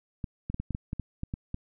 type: clicks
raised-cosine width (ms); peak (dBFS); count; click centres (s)
5; -20; 11; 0.242 / 0.5 / 0.544 / 0.6 / 0.707 / 0.749 / 0.931 / 0.997 / 1.234 / 1.339 / 1.544
effects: none